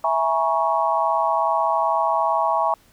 sine chord, A# half-diminished seventh, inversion second, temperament equal with one note detuned, 659.3 / 830.6 / 953 / 1108.7 Hz, E5 / G#5 / A#5 / C#6, 0 / 0 / +38 / 0 cents, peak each -23 dBFS, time 0.04-2.74 s, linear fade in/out 2 ms, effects pink hiss -56 dBFS RMS until 2.92 s

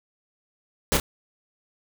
pink noise with echo, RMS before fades -21 dBFS, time 0.92-0.97 s, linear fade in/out 0 ms, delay 29 ms, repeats 1, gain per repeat -5 dB, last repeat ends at 0.999 s, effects none

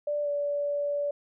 sine tone with pitch glide, 587.3 to 577.2 Hz, D5 to D5, 0 to -30 cents, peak -26 dBFS, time 0.07-1.11 s, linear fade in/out 5 ms, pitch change -30 cents, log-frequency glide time 0.23-0.28 s, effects none

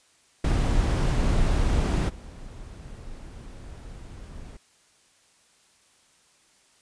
brown noise with level steps, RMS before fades -22 / -41 dBFS, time 0.44-4.57 s, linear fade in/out 5 ms, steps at 2.08 s, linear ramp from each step 20 ms, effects white hiss -61 dBFS RMS until 6.81 s + resampled to 22050 Hz

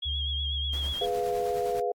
sine tone with vibrato, 3283 Hz, G#7, 21 cents flat, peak -30 dBFS, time 0.02-1.06 s, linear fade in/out 10 ms, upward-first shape triangle, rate 8.2 Hz, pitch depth 54 cents each way
sine tone with pitch glide, 71.2 to 70.63 Hz, C#2 to C#2, +47 to +33 cents, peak -30 dBFS, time 0.05-0.94 s, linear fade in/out 20 ms, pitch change -14 cents, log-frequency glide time 0.48-0.66 s
pink noise with tremolo, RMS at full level -43 dBFS, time 0.73-1.8 s, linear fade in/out 2 ms, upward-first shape sine, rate 9.7 Hz, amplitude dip 45%
sine chord, F diminished, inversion first, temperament equal, 415.3 / 493.9 / 698.5 Hz, Ab4 / Cb5 / F5, 0 / 0 / 0 cents, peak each -30 dBFS, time 1.01-1.92 s, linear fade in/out 5 ms
effects AAC 64 kbps

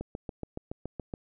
click train, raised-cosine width 2 ms, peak -22 dBFS, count 9, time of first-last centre 0.01-1.138 s, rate 7.09 Hz, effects none

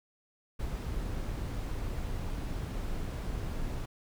brown noise, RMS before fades -35 dBFS, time 0.59-3.86 s, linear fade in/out 10 ms, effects none

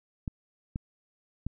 clicks, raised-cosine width 5 ms, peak -20 dBFS, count 3, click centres 0.278 / 0.759 / 1.466 s, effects none

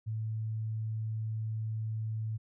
sine tone, 110 Hz, A2, in tune, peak -32 dBFS, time 0.06-2.38 s, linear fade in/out 20 ms, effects none

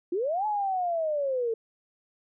sine linear two-way sweep, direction up then down, 327.6 to 861 to 441.7 Hz, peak -25 dBFS, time 0.12-1.54 s, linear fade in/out 5 ms, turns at 0.46 s, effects none

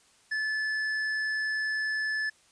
sine tone with hard clipping, 1735 Hz, A6, 25 cents flat, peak -29 dBFS, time 0.31-2.3 s, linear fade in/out 10 ms, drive 6 dB, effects white hiss -62 dBFS RMS until 2.51 s + resampled to 22050 Hz

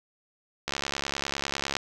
click train, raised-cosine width 0.2 ms, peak -11 dBFS, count 77, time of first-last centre 0.68-1.767 s, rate 69.9 Hz, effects none

